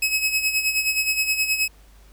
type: tone with tremolo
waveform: sawtooth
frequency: 2562 Hz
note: E7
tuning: 50 cents flat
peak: -14 dBFS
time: 0.02-1.68 s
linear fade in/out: 5 ms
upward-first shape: sine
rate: 9.5 Hz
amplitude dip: 65%
effects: added 50 Hz sine -48 dBFS peak until 2.12 s + pink hiss -56 dBFS RMS until 2.12 s